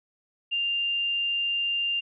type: tone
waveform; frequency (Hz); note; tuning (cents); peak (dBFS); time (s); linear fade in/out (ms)
sine; 2794; F7; 0; -24; 0.51-2.01; 20
effects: none